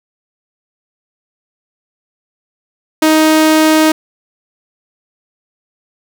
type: tone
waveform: sawtooth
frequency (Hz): 313.2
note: D#4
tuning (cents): +11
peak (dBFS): -3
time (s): 3.02-3.92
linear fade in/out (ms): 5
effects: none